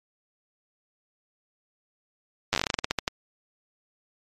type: slowing click train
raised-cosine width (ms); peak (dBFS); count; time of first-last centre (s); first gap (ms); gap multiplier
0.2; -6; 16; 2.53-3.079; 9; 1.18
effects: MP3 64 kbps